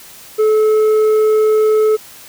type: tone with tanh clipping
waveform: sine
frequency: 432.1 Hz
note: A4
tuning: 31 cents flat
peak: -10 dBFS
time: 0.38-1.97 s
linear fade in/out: 20 ms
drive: 5 dB
effects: white hiss -38 dBFS RMS until 2.28 s